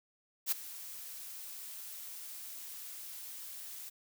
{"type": "noise with ADSR envelope", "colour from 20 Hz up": "blue", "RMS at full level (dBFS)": -29, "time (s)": [0.46, 3.9], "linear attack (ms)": 58, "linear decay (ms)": 10, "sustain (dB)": -17, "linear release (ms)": 16, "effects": []}